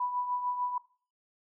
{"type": "tone with tremolo", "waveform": "sine", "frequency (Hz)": 987.8, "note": "B5", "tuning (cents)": 0, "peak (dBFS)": -27, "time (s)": [0, 0.78], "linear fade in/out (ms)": 5, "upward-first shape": "triangle", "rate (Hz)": 6.7, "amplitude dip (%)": 60, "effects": ["noise-tail reverb RT60 0.4 s tail -19 dB re dry"]}